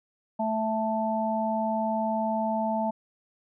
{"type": "harmonic tone", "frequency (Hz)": 220, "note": "A3", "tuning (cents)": 0, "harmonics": [1, 3, 4], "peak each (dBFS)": [-29, -29, -29], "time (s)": [0.39, 2.91], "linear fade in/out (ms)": 10, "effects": []}